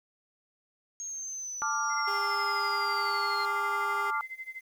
sine linear sweep, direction down, 6530 to 4200 Hz, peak -35 dBFS, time 1-3.45 s, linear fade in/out 0 ms
sine chord, D minor, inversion second, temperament equal, 880 / 1174.7 / 1396.9 Hz, A5 / D6 / F6, 0 / 0 / 0 cents, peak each -34 / -31 / -32 dBFS, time 1.62-4.21 s, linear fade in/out 0 ms
sine tone with tremolo, 2067 Hz, C7, 22 cents flat, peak -35 dBFS, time 1.89-4.62 s, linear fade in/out 50 ms, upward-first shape sine, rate 12 Hz, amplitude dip 90%
20% pulse tone, 405.5 Hz, G#4, 41 cents flat, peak -32 dBFS, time 2.07-4.11 s, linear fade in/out 10 ms
effects 10-bit

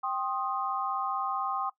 sine chord, C minor, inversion second, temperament equal with one note detuned, 784 / 1059.9 / 1244.5 Hz, G5 / C6 / Eb6, 0 / +22 / 0 cents, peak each -33 dBFS, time 0.03-1.7 s, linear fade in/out 10 ms, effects noise-tail reverb RT60 0.1 s tail -18 dB re dry

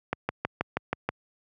click train, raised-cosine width 0.5 ms, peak -11 dBFS, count 7, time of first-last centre 0.13-1.09 s, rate 6.25 Hz, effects high-pass 80 Hz 12 dB/octave

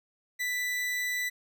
40% pulse tone, 1981 Hz, B6, 5 cents sharp, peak -28 dBFS, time 0.39-1.3 s, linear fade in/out 20 ms, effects none

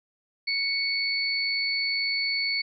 sine tone pair together, 2221 / 4451 Hz, C#7 / C#8, +3 / +6 cents, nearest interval octave, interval 1203 cents, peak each -27 dBFS, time 0.47-2.62 s, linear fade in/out 10 ms, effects none

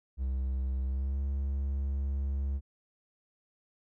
triangle tone with pitch glide, 65.41 to 68.82 Hz, C2 to C#2, 0 to -12 cents, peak -27 dBFS, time 0.17-2.61 s, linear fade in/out 50 ms, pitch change +88 cents, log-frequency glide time 0.86-1.19 s, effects none

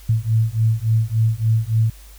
sine beating tone pair, 110 / 113.5 Hz, A2 / A#2, 0 / -46 cents, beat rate 3.5 Hz, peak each -18 dBFS, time 0.09-1.9 s, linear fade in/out 5 ms, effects added 50 Hz sine -40 dBFS peak until 2.18 s + white hiss -48 dBFS RMS until 2.18 s

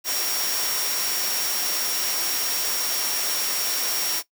sine tone in noise, 5588 Hz, F8, in tune, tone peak -28 dBFS, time 0.04-4.23 s, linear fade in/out 50 ms, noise white, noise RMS -26 dBFS, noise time 0.04-4.23 s, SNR -5 dB, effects noise-tail reverb RT60 0.1 s tail -18 dB re dry + high-pass 300 Hz 12 dB/octave

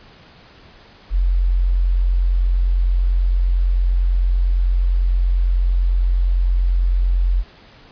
sine tone, 44.44 Hz, F1, 31 cents sharp, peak -13 dBFS, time 1.1-7.44 s, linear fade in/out 50 ms, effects pink hiss -46 dBFS RMS until 7.91 s + resampled to 11025 Hz

